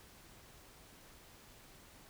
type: silence
effects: pink hiss -59 dBFS RMS until 2.09 s